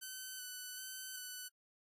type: tone with vibrato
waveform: 5% pulse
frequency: 1510 Hz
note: F#6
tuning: 35 cents sharp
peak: -34 dBFS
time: 0.01-1.49 s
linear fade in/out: 20 ms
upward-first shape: square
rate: 1.3 Hz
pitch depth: 17 cents each way
effects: AAC 48 kbps